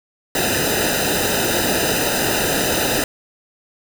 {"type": "noise with comb filter", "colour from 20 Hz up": "pink", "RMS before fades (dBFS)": -19, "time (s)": [0.35, 3.04], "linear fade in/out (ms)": 2, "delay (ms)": 0.9, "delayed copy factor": -0.9, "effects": []}